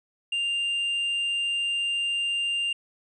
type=tone with tanh clipping; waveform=sine; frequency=2794 Hz; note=F7; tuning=in tune; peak=-25 dBFS; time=0.32-2.73 s; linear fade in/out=5 ms; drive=3 dB; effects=resampled to 22050 Hz